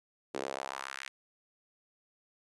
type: tone with high-pass filter sweep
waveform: sawtooth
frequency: 67.1 Hz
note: C2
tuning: 44 cents sharp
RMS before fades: -40 dBFS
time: 0.34-1.09 s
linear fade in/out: 10 ms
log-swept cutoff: 370 to 2100 Hz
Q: 1.9
effects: resampled to 22050 Hz